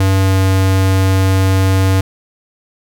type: tone with pitch glide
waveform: square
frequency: 96 to 95.28 Hz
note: G2 to G2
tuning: -36 to -49 cents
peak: -10 dBFS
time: 0-2.01 s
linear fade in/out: 5 ms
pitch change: -13 cents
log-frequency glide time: 0.18-0.37 s
effects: none